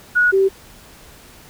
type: tone pair in turn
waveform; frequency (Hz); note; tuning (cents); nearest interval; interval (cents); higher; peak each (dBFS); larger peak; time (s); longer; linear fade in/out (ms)
sine; 1458 / 387.1; F#6 / G4; -26 / -22; octave + major seventh; 2296; first; -11; neither; 0.15-0.32 / 0.32-0.49; neither; 20
effects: pink hiss -44 dBFS RMS until 1.49 s